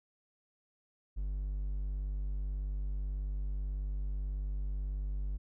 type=tone; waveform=triangle; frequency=49.14 Hz; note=G1; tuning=5 cents sharp; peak=-31 dBFS; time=1.16-5.38 s; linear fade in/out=20 ms; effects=none